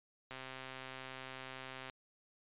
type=click train; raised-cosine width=0.3 ms; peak=-30 dBFS; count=209; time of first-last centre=0.31-1.898 s; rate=131 Hz; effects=resampled to 8000 Hz